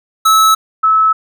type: tone pair in turn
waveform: square / sine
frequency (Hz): 1300 / 1300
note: E6 / E6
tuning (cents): -24 / -24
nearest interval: unison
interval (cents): 0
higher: neither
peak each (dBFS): -7 / -7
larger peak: neither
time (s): 0.25-0.55 / 0.83-1.13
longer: neither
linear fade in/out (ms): 10
effects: none